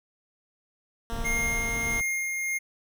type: tone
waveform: 10% pulse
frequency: 230.7 Hz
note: A#3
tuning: 18 cents flat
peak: -27 dBFS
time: 1.1-2 s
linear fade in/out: 0 ms
type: noise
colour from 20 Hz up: brown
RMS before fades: -33 dBFS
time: 1.12-2.01 s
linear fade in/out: 0 ms
type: tone with tremolo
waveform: square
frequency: 2129 Hz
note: C7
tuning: 30 cents sharp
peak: -26 dBFS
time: 1.24-2.59 s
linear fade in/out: 20 ms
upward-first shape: sine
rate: 1.6 Hz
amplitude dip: 30%
effects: none